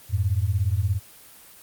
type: beating tone pair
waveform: sine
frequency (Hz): 88.5 / 105.5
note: F2 / G#2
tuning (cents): +23 / +28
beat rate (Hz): 17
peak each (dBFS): -23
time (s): 0.09-1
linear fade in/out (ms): 50
effects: white hiss -48 dBFS RMS until 1.62 s + Opus 24 kbps